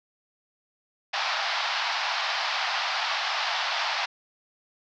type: band-pass noise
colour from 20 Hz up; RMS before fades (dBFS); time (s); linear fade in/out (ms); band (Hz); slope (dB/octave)
pink; -28; 1.13-4.06; 10; 700 to 5200; 48
effects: none